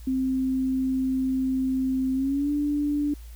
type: tone with pitch glide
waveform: sine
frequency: 261.6 to 291.9 Hz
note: C4 to D4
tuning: 0 to -10 cents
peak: -22 dBFS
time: 0.07-3.14 s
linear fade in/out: 5 ms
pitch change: +190 cents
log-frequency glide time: 2.14-2.51 s
effects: added 57 Hz sine -39 dBFS peak until 3.35 s + white hiss -55 dBFS RMS until 3.35 s